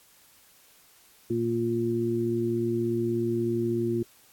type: harmonic tone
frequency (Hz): 116.54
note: A#2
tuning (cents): 0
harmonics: 1 / 2 / 3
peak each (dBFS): -32 / -30 / -26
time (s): 1.3-4.03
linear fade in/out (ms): 5
effects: white hiss -58 dBFS RMS until 4.32 s + AAC 64 kbps